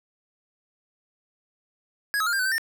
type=tone with pitch steps; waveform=square; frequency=1661 / 1282 / 1411 / 1591 / 1506 / 1555 / 1810 Hz; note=G#6 / E6 / F6 / G6 / F#6 / G6 / A6; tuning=0 / -49 / +17 / +25 / +30 / -14 / +48 cents; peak=-23 dBFS; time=2.14-2.581 s; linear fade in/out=0 ms; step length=63 ms; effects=none